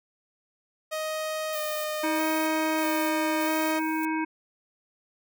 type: tone with vibrato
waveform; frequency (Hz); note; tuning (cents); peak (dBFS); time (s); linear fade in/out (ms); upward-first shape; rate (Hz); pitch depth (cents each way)
sawtooth; 619; D#5; -9; -25; 0.91-3.8; 20; square; 0.78; 18
type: noise with tremolo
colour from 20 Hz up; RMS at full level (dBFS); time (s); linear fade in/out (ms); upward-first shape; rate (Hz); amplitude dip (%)
violet; -38; 1.53-4.05; 0; square; 1.6; 55
type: harmonic tone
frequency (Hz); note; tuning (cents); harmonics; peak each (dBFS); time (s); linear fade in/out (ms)
316.6; D#4; +30; 1 / 3 / 5 / 7 / 8; -27 / -31 / -36 / -37 / -41; 2.03-4.25; 10
effects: none